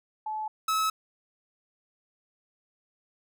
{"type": "tone pair in turn", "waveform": ["sine", "45% pulse"], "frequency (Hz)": [863, 1293], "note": ["A5", "E6"], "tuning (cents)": [-34, -34], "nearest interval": "perfect fifth", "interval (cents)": 700, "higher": "second", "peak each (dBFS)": [-30, -24], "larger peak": "second", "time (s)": [[0.26, 0.48], [0.68, 0.9]], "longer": "neither", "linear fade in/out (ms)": 5, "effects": []}